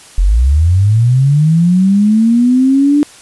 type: linear sweep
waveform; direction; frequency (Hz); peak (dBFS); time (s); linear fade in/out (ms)
sine; up; 41 to 296.4; -6; 0.18-3.03; 0
effects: white hiss -38 dBFS RMS until 3.21 s + resampled to 24000 Hz